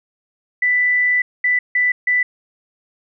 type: tone bursts at uneven times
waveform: sine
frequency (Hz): 1984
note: B6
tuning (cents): +7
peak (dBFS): -13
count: 4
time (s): 0.62-1.22 / 1.44-1.59 / 1.75-1.92 / 2.07-2.23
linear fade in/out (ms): 5
effects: none